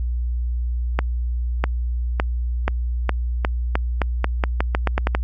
accelerating click train, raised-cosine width 0.5 ms, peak -4 dBFS, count 16, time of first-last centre 0.99-5.15 s, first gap 650 ms, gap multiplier 0.86, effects added 60 Hz sine -20 dBFS peak until 5.23 s

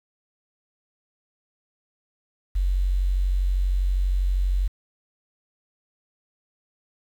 sine tone with quantisation, 46.25 Hz, F#1, in tune, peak -19 dBFS, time 2.55-4.68 s, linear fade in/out 10 ms, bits 8, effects none

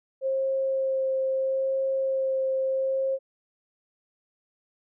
sine tone with vibrato, 532 Hz, C5, 29 cents sharp, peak -23 dBFS, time 0.21-3.19 s, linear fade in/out 50 ms, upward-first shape sine, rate 0.76 Hz, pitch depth 10 cents each way, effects none

